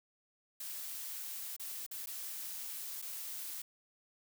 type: noise with dropouts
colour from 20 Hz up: blue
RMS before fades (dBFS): -43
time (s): 0.6-3.62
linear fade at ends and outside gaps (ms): 5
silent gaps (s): 1.565-1.596 / 1.865-1.911 / 2.06-2.07 / 3.017-3.023
effects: none